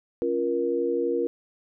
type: chord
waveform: sine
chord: Bb minor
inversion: first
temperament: equal with one note detuned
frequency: 277.2 / 349.2 / 472.7 Hz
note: Db4 / F4 / Bb4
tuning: 0 / 0 / +24 cents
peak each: -31 / -27 / -25 dBFS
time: 0.22-1.27 s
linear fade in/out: 0 ms
effects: none